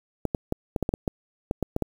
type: clicks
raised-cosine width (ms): 2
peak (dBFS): -11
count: 12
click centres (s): 0.253 / 0.348 / 0.524 / 0.762 / 0.827 / 0.891 / 0.939 / 1.078 / 1.511 / 1.627 / 1.764 / 1.823
effects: 7-bit